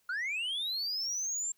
sine linear sweep, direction up, 1384 to 7440 Hz, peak -29 dBFS, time 0.09-1.52 s, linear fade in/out 5 ms, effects tanh soft clip ceiling -31 dBFS + white hiss -72 dBFS RMS until 1.57 s

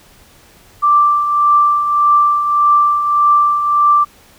sine tone with tremolo, 1175 Hz, D6, 1 cent sharp, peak -6 dBFS, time 0.82-4.05 s, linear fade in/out 20 ms, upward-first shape triangle, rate 1.7 Hz, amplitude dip 60%, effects pink hiss -46 dBFS RMS until 4.38 s

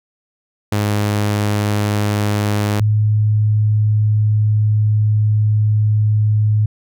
sawtooth / sine tone pair in turn, 103.83 / 106.63 Hz, G#2 / G#2, 0 / +46 cents, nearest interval unison, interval 46 cents, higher second, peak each -11 dBFS, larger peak neither, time 0.72-2.8 / 2.8-6.66 s, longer second, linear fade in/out 5 ms, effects none

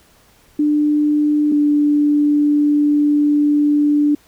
sine tone pair in turn, 297.7 / 293.9 Hz, D4 / D4, +24 / +1 cents, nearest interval unison, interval 23 cents, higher first, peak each -12 / -11 dBFS, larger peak second, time 0.59-1.52 / 1.52-4.15 s, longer second, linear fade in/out 5 ms, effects pink hiss -52 dBFS RMS until 4.27 s

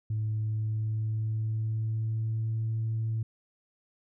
sine tone with pitch glide, 108.4 to 111.71 Hz, A2 to A2, -25 to +27 cents, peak -26 dBFS, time 0.1-3.23 s, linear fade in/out 5 ms, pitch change +52 cents, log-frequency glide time 0.39-2.68 s, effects tanh soft clip ceiling -24 dBFS

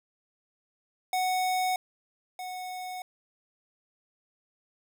square tone pair in turn, 740 / 735.8 Hz, F#5 / F#5, 0 / -10 cents, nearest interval unison, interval 10 cents, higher first, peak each -26 / -36 dBFS, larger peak first, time 1.13-1.76 / 2.39-3.02 s, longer neither, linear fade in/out 2 ms, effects none

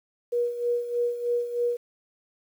sine tone with tremolo, 480 Hz, B4, 49 cents flat, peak -21 dBFS, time 0.32-1.77 s, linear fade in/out 10 ms, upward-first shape sine, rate 3.2 Hz, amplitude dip 70%, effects 9-bit

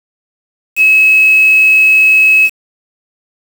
sine tone with quantisation, 2574 Hz, E7, 42 cents flat, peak -4 dBFS, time 0.76-2.5 s, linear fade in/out 50 ms, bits 4, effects none

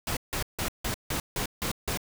pink noise bursts, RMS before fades -30 dBFS, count 8, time 0.07-1.974 s, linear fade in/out 2 ms, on 98 ms, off 160 ms, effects none

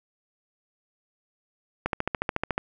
click train, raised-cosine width 0.5 ms, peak -10 dBFS, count 11, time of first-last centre 1.86-2.579 s, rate 13.9 Hz, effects none

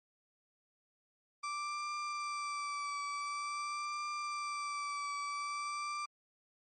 35% pulse tone with vibrato, 1169 Hz, D6, 8 cents flat, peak -35 dBFS, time 1.43-6.06 s, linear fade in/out 10 ms, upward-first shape triangle, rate 0.47 Hz, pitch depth 29 cents each way, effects MP3 32 kbps

